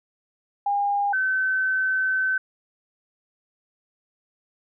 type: tone pair in turn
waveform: sine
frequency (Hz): 810 / 1529.1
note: G#5 / G6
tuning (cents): -43 / -43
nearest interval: major seventh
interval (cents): 1100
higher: second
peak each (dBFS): -20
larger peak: neither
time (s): 0.66-1.13 / 1.13-2.38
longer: second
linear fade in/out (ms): 5
effects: none